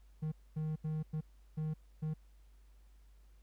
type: tone bursts at uneven times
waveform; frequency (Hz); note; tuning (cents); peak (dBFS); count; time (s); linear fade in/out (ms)
triangle; 155.56; D#3; 0; -32; 6; 0.22-0.32 / 0.56-0.76 / 0.84-1.03 / 1.13-1.21 / 1.57-1.74 / 2.02-2.14; 10
effects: added 50 Hz sine -58 dBFS peak until 3.42 s + pink hiss -75 dBFS RMS until 3.42 s